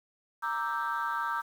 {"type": "chord", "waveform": "sine", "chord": "E half-diminished seventh", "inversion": "second", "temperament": "equal", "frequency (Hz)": [932.3, 1174.7, 1318.5, 1568], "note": ["Bb5", "D6", "E6", "G6"], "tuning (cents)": [0, 0, 0, 0], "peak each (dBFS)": [-33, -34, -34, -34], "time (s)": [0.42, 1.42], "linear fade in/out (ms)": 20, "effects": ["tanh soft clip ceiling -23 dBFS", "9-bit"]}